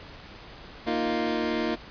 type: chord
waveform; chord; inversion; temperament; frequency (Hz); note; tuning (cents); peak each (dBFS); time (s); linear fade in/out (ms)
25% pulse; Bb suspended fourth; none; equal; 233.1 / 311.1 / 349.2; Bb3 / Eb4 / F4; 0 / 0 / 0; -26; 0.86-1.76; 20
effects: pink hiss -45 dBFS RMS until 1.9 s + resampled to 11025 Hz